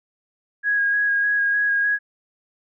sine tone with vibrato, 1648 Hz, G#6, 14 cents flat, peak -17 dBFS, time 0.63-1.99 s, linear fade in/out 50 ms, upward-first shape square, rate 3.3 Hz, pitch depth 14 cents each way, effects none

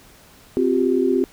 sine chord, C suspended fourth, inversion none, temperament equal with one note detuned, 261.6 / 354.9 / 392 Hz, C4 / F4 / G4, 0 / +28 / 0 cents, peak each -20 dBFS, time 0.57-1.24 s, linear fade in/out 0 ms, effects pink hiss -49 dBFS RMS until 1.32 s

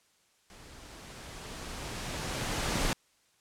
pink noise with level ramp, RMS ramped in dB -52 to -29 dBFS, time 0.5-2.93 s, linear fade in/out 0 ms, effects white hiss -68 dBFS RMS until 3.4 s + low-pass 9000 Hz 12 dB/octave

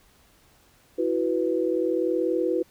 sine chord, E suspended second, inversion none, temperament equal, 329.6 / 370 / 493.9 Hz, E4 / F#4 / B4, 0 / 0 / 0 cents, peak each -26 dBFS, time 0.98-2.63 s, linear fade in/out 10 ms, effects pink hiss -59 dBFS RMS until 2.7 s

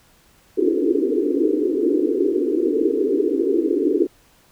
white band-pass noise, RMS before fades -19 dBFS, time 0.57-4.07 s, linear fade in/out 10 ms, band 270 to 450 Hz, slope 96 dB/octave, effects pink hiss -55 dBFS RMS until 4.51 s

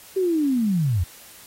sine linear sweep, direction down, 390 to 77.78 Hz, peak -18 dBFS, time 0.16-1.04 s, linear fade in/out 10 ms, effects white hiss -46 dBFS RMS until 1.46 s + AAC 48 kbps

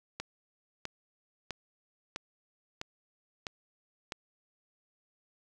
click train, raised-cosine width 0.2 ms, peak -19 dBFS, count 7, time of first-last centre 0.2-4.122 s, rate 1.53 Hz, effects none

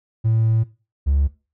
triangle tone pair in turn, 112 / 70.37 Hz, A2 / C#2, +31 / +27 cents, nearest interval minor sixth, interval 804 cents, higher first, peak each -12 dBFS, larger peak neither, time 0.24-0.64 / 1.06-1.28 s, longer first, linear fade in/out 20 ms, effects noise-tail reverb RT60 0.3 s tail -19 dB re dry + tanh soft clip ceiling -9 dBFS

